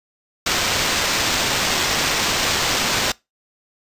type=noise with sample-and-hold; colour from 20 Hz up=blue; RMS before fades=-20 dBFS; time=0.46-3.12 s; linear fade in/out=5 ms; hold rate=11025 Hz; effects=noise-tail reverb RT60 0.2 s tail -22 dB re dry + resampled to 32000 Hz